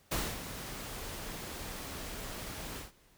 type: noise with ADSR envelope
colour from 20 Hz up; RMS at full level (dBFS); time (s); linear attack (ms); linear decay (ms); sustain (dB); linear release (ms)
pink; -32; 0.11-2.92; 10; 250; -10; 140
effects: pink hiss -65 dBFS RMS until 3.17 s